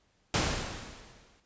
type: noise with exponential decay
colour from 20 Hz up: pink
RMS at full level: -25 dBFS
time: 0.34-1.4 s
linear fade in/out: 2 ms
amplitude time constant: 230 ms
effects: pink hiss -70 dBFS RMS until 1.45 s + resampled to 16000 Hz